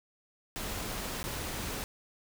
pink noise with dropouts, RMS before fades -37 dBFS, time 0.56-1.84 s, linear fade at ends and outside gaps 0 ms, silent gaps 1.23-1.24 s, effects none

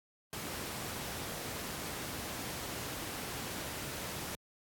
pink noise, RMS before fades -40 dBFS, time 0.33-4.35 s, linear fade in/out 0 ms, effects high-pass 80 Hz 12 dB/octave + AAC 64 kbps

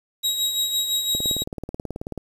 sawtooth tone with tremolo, 3822 Hz, A#7, 43 cents sharp, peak -16 dBFS, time 0.23-1.44 s, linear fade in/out 20 ms, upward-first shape sine, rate 5.9 Hz, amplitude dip 50%
click train, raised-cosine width 2 ms, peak -17 dBFS, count 20, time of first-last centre 1.15-2.177 s, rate 18.5 Hz
effects resampled to 32000 Hz + 8-bit

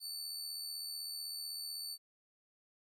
sawtooth tone with amplitude modulation, 4500 Hz, C#8, 25 cents sharp, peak -36 dBFS, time 0-1.98 s, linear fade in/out 50 ms, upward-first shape sine, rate 75.9 Hz, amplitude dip 45%, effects 13-bit

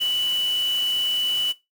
sine tone in noise, 2966 Hz, F#7, 4 cents sharp, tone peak -20 dBFS, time 0-1.53 s, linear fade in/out 20 ms, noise white, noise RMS -37 dBFS, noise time 0-1.53 s, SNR +14 dB, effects noise-tail reverb RT60 0.2 s tail -17 dB re dry

